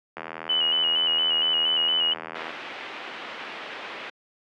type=click train; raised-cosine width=0.5 ms; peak=-18 dBFS; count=190; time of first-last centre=0.17-2.506 s; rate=80.9 Hz
type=tone with vibrato; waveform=sine; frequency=2945 Hz; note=F#7; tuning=9 cents flat; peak=-20 dBFS; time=0.49-2.14 s; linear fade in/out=10 ms; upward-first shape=square; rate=4.3 Hz; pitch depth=34 cents each way
type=low-pass noise; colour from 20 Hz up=white; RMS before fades=-37 dBFS; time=2.35-4.1 s; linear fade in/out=5 ms; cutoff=2900 Hz; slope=24 dB/octave
effects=high-pass 300 Hz 12 dB/octave